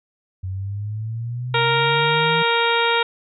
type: exponential sweep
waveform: sine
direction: up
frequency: 92.2 to 164.81 Hz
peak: -24 dBFS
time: 0.43-2.43 s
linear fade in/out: 10 ms
type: harmonic tone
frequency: 466.2 Hz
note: A#4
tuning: in tune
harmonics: 1 / 2 / 3 / 4 / 5 / 6 / 7 / 8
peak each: -22 / -21 / -23 / -28 / -25 / -29 / -28 / -26 dBFS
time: 1.54-3.03 s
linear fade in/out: 5 ms
effects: none